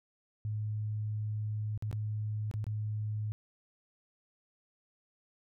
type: tone with dropouts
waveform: sine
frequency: 106.7 Hz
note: G#2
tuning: 47 cents sharp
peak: -32 dBFS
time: 0.45-3.32 s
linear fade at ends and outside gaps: 0 ms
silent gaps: 1.776-1.824 / 1.913-1.928 / 2.513-2.539 / 2.642-2.667 s
effects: none